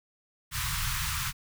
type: band-stop noise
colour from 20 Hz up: pink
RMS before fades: -31 dBFS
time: 0.51-1.33 s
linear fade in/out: 50 ms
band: 150 to 1000 Hz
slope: 48 dB/octave
effects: none